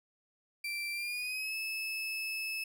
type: tone with pitch glide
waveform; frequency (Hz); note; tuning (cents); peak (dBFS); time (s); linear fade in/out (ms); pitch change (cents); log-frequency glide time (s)
35% pulse; 2349 to 2606; D7 to E7; 0 to -20; -33; 0.64-2.64; 5; +180; 0.92-1.55
effects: none